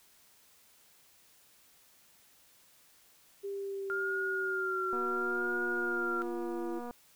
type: exponential sweep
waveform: sine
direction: down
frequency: 399 to 340.5 Hz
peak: -35 dBFS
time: 3.43-6.8 s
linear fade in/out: 20 ms
type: tone with vibrato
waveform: sine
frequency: 1401 Hz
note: F6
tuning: 5 cents sharp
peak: -32 dBFS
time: 3.9-6.22 s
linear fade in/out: 0 ms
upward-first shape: sine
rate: 0.71 Hz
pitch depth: 41 cents each way
type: click train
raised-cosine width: 1 ms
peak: -30 dBFS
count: 478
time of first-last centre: 4.93-6.909 s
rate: 241 Hz
effects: white hiss -63 dBFS RMS until 7.15 s